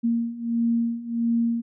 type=beating tone pair; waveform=sine; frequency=231.8 / 233.3 Hz; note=A#3 / A#3; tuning=-10 / +2 cents; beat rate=1.5 Hz; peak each=-26 / -23 dBFS; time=0.03-1.62 s; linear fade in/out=20 ms; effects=none